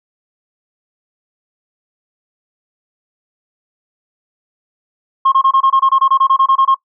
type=tone bursts; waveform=sine; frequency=1073 Hz; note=C6; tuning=43 cents sharp; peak=-6 dBFS; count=16; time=5.25-6.747 s; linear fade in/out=10 ms; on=72 ms; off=23 ms; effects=noise-tail reverb RT60 0.1 s tail -20 dB re dry + tanh soft clip ceiling -4 dBFS